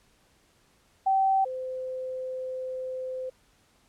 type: tone pair in turn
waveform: sine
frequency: 772 / 515.2 Hz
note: G5 / C5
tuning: -27 / -27 cents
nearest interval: perfect fifth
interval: 700 cents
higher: first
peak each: -20 / -31 dBFS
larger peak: first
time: 1.06-1.45 / 1.45-3.3 s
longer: second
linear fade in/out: 10 ms
effects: pink hiss -64 dBFS RMS until 3.88 s + low-pass 11000 Hz 12 dB/octave